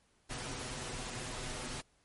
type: noise with comb filter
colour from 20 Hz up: pink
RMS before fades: -41 dBFS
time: 0.29-1.82 s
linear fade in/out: 20 ms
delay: 8 ms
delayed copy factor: +0.6
effects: pink hiss -71 dBFS RMS until 2.04 s + MP3 48 kbps